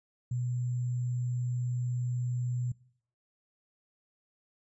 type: tone with sample-and-hold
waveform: sine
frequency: 123.47 Hz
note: B2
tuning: in tune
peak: -29 dBFS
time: 0.31-2.72 s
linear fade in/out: 5 ms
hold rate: 7350 Hz
effects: noise-tail reverb RT60 0.6 s tail -22 dB re dry + resampled to 22050 Hz